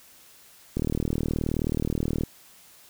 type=click train; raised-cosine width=3 ms; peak=-13 dBFS; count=58; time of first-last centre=0.77-2.235 s; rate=38.9 Hz; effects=white hiss -53 dBFS RMS until 2.89 s